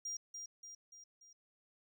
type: tone with echo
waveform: triangle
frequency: 5700 Hz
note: F8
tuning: 34 cents sharp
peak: -38 dBFS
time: 0.05-0.17 s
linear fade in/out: 5 ms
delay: 290 ms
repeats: 4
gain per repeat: -5 dB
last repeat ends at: 1.33 s
effects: none